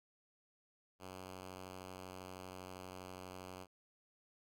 5% pulse tone with pitch glide, 93 to 92.3 Hz, F#2 to F#2, +9 to -4 cents, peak -37 dBFS, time 0.99-3.67 s, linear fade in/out 50 ms, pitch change -13 cents, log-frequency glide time 1.33-3.16 s, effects none

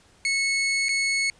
sawtooth tone with dropouts, 2197 Hz, C#7, 16 cents flat, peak -18 dBFS, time 0.25-1.3 s, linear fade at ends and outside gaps 1 ms, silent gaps 0.885-0.891 s, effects pink hiss -57 dBFS RMS until 1.39 s + resampled to 22050 Hz

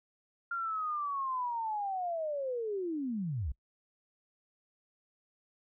sine linear sweep, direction down, 1400 to 55.2 Hz, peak -32 dBFS, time 0.51-3.52 s, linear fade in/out 5 ms, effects noise-tail reverb RT60 0.1 s tail -23 dB re dry

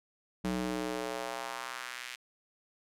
square tone with high-pass filter sweep, 61.74 Hz, B1, in tune, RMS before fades -37 dBFS, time 0.44-2.16 s, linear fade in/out 10 ms, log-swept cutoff 180 to 2300 Hz, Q 1.5, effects low-pass 12000 Hz 12 dB/octave

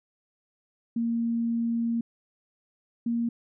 sine tone pair in turn, 232.1 / 234 Hz, A#3 / A#3, -7 / +7 cents, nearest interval unison, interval 14 cents, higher second, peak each -24 dBFS, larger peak neither, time 0.96-2.01 / 3.06-3.29 s, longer first, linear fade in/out 5 ms, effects none

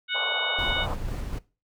harmonic tone, 737 Hz, F#5, 7 cents flat, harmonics 2 / 3 / 4 / 5, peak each -30 / -30 / -30 / -30 dBFS, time 0.08-0.87 s, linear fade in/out 50 ms
white band-pass noise, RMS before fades -34 dBFS, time 0.14-0.95 s, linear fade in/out 20 ms, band 450 to 1200 Hz, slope 48 dB/octave
brown noise with tremolo, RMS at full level -30 dBFS, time 0.58-1.39 s, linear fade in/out 10 ms, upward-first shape square, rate 4 Hz, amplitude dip 25%
effects noise-tail reverb RT60 0.3 s tail -20 dB re dry

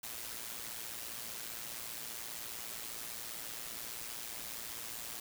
white noise with amplitude modulation, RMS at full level -41 dBFS, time 0.03-5.2 s, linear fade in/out 5 ms, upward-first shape sine, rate 115 Hz, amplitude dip 60%, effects none

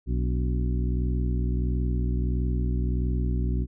harmonic tone with a mistuned harmonic, 61.5 Hz, B1, 7 cents flat, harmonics 1 / 2 / 3 / 4 / 5 / 6, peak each -24 / -30 / -34 / -36 / -38 / -40 dBFS, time 0.06-3.67 s, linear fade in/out 50 ms, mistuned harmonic 5, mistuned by -96 cents, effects none

